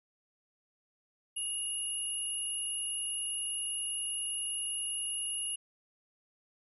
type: tone pair together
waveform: sine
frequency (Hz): 2854 / 10775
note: F7 / E9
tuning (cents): +37 / +37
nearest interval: octave + major seventh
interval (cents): 2300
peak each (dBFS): -39 / -34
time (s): 1.36-5.56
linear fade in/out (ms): 10
effects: none